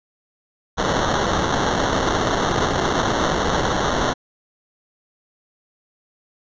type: noise with sample-and-hold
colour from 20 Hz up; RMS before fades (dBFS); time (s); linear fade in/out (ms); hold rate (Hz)
white; -20; 0.77-4.14; 20; 2450
effects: resampled to 16000 Hz